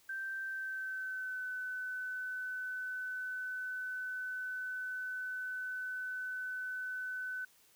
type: tone with pitch glide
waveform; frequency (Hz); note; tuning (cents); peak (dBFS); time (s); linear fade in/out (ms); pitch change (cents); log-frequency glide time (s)
sine; 1563 to 1508; G6 to F#6; -6 to +32; -37; 0.09-7.45; 5; -62; 0.41-1.46
effects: white hiss -66 dBFS RMS until 7.75 s